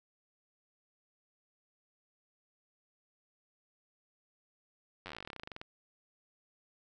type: slowing click train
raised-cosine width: 0.3 ms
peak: -27 dBFS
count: 23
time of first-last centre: 5.06-5.615 s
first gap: 10 ms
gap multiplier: 1.08
effects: none